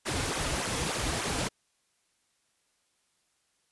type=noise with flanger; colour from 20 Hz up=pink; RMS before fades=-31 dBFS; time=0.05-1.49 s; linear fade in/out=20 ms; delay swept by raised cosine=0.21 to 5.41 ms; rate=3.4 Hz; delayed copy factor=-0.85; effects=white hiss -73 dBFS RMS until 3.71 s + resampled to 24000 Hz